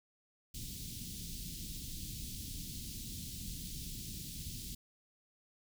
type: band-stop noise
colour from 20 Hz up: pink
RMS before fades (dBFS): -44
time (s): 0.54-4.75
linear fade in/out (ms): 5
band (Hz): 250 to 3500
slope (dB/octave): 24
effects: none

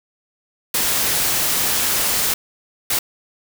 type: noise bursts at uneven times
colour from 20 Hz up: white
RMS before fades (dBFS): -19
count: 2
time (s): 0.74-2.34 / 2.9-2.99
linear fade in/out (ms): 5
effects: none

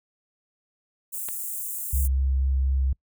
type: high-pass noise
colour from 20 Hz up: white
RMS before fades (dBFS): -32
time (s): 1.12-2.08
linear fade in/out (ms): 20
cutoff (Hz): 7400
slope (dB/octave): 48
type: click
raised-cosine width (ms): 0.3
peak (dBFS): -20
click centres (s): 1.287
type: tone with vibrato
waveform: sine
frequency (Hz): 66.7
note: C2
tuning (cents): +34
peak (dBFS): -20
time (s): 1.93-2.93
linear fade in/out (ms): 5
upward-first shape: sine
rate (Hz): 4.1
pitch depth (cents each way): 10
effects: noise-tail reverb RT60 0.1 s tail -26 dB re dry

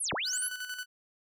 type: linear two-way sweep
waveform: sine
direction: down then up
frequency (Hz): 11600 to 62 to 11600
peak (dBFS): -30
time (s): 0-0.49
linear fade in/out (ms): 10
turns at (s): 0.13
type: tone with tremolo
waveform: sawtooth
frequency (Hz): 1494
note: F#6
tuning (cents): +16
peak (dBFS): -31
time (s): 0.24-0.86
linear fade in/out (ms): 50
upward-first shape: square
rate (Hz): 11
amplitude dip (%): 55
effects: none

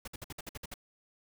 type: noise bursts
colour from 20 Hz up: pink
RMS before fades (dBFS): -42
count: 9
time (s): 0.05-0.741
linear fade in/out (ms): 5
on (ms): 27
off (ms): 56
effects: none

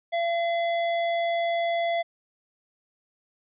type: tone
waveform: square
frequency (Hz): 680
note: F5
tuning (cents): -46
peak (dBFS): -24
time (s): 0.12-2.03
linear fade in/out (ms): 20
effects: resampled to 8000 Hz

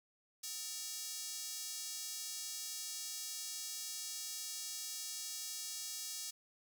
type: tone with high-pass filter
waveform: square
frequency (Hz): 255.9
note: C4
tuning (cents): -38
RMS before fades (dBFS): -44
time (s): 0.43-6.31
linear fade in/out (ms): 10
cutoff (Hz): 5700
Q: 1.6
effects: none

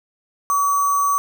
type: tone with sample-and-hold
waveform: sine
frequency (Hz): 1136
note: C#6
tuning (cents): +42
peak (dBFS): -15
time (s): 0.5-1.18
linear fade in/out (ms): 0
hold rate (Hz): 7350
effects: none

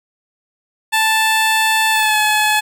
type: tone with pitch glide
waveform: 15% pulse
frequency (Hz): 880 to 853.5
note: A5 to G#5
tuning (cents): 0 to +47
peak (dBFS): -6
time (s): 0.92-2.61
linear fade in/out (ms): 20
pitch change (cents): -53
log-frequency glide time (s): 1.91-2.18
effects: none

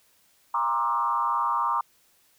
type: tone with frequency modulation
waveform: sine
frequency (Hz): 1064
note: C6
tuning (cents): +29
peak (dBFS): -22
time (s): 0.54-1.81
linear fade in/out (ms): 5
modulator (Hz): 123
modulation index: 1.5
effects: white hiss -63 dBFS RMS until 2.38 s

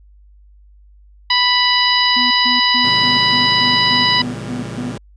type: harmonic tone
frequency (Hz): 987.8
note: B5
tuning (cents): 0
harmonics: 1 / 2 / 3 / 4 / 5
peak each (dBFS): -18 / -18 / -18 / -18 / -18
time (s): 1.3-4.22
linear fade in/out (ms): 5
type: tone bursts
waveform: triangle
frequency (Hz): 246.9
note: B3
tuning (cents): 0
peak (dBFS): -20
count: 10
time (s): 2.16-4.92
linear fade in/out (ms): 10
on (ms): 150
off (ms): 140
type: chord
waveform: sawtooth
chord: A# diminished seventh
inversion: none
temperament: just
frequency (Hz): 116.54 / 139.85 / 167.82 / 201.4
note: A#2 / C#3 / E3 / G3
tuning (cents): 0 / +16 / +31 / +47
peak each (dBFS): -25 / -28 / -28 / -28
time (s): 2.84-4.98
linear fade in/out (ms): 5
effects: added 50 Hz sine -43 dBFS peak until 5.16 s + resampled to 22050 Hz

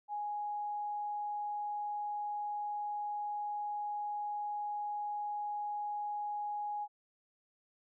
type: tone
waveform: sine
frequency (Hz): 830.6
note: G#5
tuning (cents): 0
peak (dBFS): -35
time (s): 0.08-6.88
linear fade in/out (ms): 50
effects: none

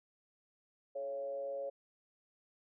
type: tone with frequency modulation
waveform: sine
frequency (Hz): 554.4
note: C#5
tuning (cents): 0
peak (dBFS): -37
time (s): 0.95-1.7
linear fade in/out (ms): 10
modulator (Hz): 127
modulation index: 0.52
effects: none

